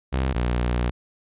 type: tone pair in turn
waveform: sawtooth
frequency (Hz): 65.7 / 60.41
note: C2 / B1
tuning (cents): +8 / -38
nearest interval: minor second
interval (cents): 146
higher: first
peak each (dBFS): -17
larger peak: neither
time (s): 0.12-0.34 / 0.34-0.91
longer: second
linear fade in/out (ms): 20
effects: resampled to 8000 Hz